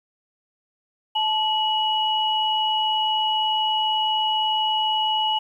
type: tone pair together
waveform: sine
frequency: 869 / 2923 Hz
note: A5 / F#7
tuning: -22 / -22 cents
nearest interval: octave + major sixth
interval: 2100 cents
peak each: -22 dBFS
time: 1.15-5.39 s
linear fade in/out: 10 ms
effects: 9-bit